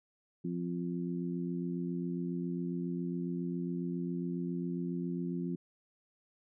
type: harmonic tone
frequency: 87.31 Hz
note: F2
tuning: in tune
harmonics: 2 / 3 / 4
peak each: -35 / -39 / -41 dBFS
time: 0.44-5.56 s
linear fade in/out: 10 ms
effects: none